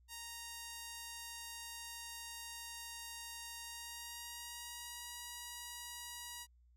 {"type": "tone with pitch glide", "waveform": "5% pulse", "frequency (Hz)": [932.3, 960.7], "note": ["A#5", "B5"], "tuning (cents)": [0, -48], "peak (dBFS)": -34, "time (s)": [0.08, 6.47], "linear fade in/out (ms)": 50, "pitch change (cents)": 52, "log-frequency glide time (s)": [3.61, 5.15], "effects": ["added 60 Hz sine -64 dBFS peak until 6.76 s"]}